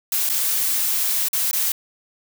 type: noise with dropouts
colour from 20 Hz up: blue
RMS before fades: -21 dBFS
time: 0.12-1.72 s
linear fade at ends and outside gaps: 2 ms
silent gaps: 0.291-0.297 / 1.285-1.331 / 1.512-1.531 s
effects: none